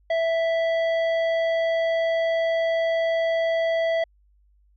sine tone with hard clipping, 659.3 Hz, E5, in tune, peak -22 dBFS, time 0.1-4.04 s, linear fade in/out 5 ms, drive 11 dB, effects added 50 Hz sine -57 dBFS peak until 4.76 s + low-pass 4000 Hz 12 dB/octave

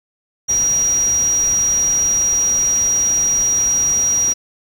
sine tone in noise, 5740 Hz, F8, 47 cents sharp, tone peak -13 dBFS, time 0.48-4.34 s, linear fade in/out 20 ms, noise pink, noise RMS -31 dBFS, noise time 0.48-4.34 s, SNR +15 dB, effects none

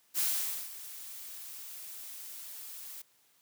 blue noise with ADSR envelope, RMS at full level -29 dBFS, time 0.14-3.02 s, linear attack 47 ms, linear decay 500 ms, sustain -16 dB, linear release 6 ms, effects white hiss -68 dBFS RMS until 3.41 s + high-pass 100 Hz 12 dB/octave

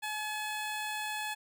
15% pulse tone, 853 Hz, G#5, 46 cents sharp, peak -28 dBFS, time 0.02-1.35 s, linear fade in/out 20 ms, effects none

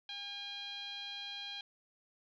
10% pulse tone with low-pass filter, 810 Hz, G#5, 43 cents flat, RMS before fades -44 dBFS, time 0.09-1.61 s, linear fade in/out 2 ms, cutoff 3600 Hz, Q 9.3, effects none

